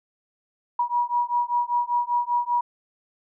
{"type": "beating tone pair", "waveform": "sine", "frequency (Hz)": [961, 966.1], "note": ["B5", "B5"], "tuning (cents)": [-48, -38], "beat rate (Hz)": 5.1, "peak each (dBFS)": -24, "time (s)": [0.79, 2.61], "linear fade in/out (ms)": 5, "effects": []}